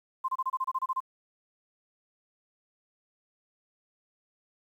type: tone bursts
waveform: sine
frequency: 1046.5 Hz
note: C6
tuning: in tune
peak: -26 dBFS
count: 11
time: 0.24-1.004 s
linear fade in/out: 10 ms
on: 44 ms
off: 28 ms
effects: 10-bit